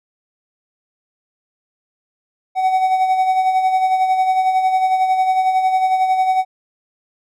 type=tone with tremolo; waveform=triangle; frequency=752 Hz; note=F#5; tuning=28 cents sharp; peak=-9 dBFS; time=2.55-6.45 s; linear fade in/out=50 ms; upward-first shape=sine; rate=11 Hz; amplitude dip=50%; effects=none